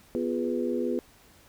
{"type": "harmonic tone with a mistuned harmonic", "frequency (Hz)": 82.41, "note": "E2", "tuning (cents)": 0, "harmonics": [3, 4, 5, 6], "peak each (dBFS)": [-30, -31, -32, -33], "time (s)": [0.15, 0.99], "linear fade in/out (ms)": 0, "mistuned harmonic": 4, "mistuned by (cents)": 87, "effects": ["pink hiss -57 dBFS RMS until 1.48 s"]}